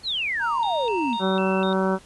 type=exponential sweep; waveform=sine; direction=down; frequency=4435 to 205.2 Hz; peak=-23 dBFS; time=0.03-1.18 s; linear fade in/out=50 ms
type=tone; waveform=triangle; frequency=932.3 Hz; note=A#5; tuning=in tune; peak=-23 dBFS; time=0.39-1.24 s; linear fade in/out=50 ms
type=tone with vibrato; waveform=sine; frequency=3138 Hz; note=G7; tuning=1 cent sharp; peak=-32 dBFS; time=0.63-1.73 s; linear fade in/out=0 ms; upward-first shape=square; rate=2 Hz; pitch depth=280 cents each way
type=harmonic tone; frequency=190 Hz; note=F#3; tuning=46 cents sharp; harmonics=1 / 2 / 3 / 4 / 5 / 6 / 7 / 8; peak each=-23 / -25 / -27 / -33 / -29 / -35 / -33 / -34 dBFS; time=1.19-1.99 s; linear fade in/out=50 ms
effects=pink hiss -50 dBFS RMS until 2.05 s + resampled to 24000 Hz